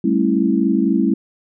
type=chord; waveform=sine; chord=A dominant seventh; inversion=third; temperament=equal with one note detuned; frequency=196 / 220 / 272.1 / 329.6 Hz; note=G3 / A3 / C#4 / E4; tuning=0 / 0 / -32 / 0 cents; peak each=-19 dBFS; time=0.04-1.14 s; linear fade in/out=5 ms; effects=none